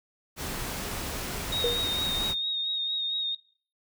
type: noise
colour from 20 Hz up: pink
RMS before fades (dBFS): -34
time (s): 0.36-2.35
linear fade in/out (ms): 50
type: tone with vibrato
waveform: sine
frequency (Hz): 3729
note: A#7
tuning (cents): 0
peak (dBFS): -27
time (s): 1.52-3.35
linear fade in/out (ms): 5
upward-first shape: sine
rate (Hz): 4.4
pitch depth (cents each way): 30
type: tone with exponential decay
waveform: sine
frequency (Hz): 477.5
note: A#4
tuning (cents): +42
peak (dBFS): -21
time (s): 1.64-1.9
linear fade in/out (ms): 2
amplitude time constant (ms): 55
effects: noise-tail reverb RT60 0.5 s tail -23 dB re dry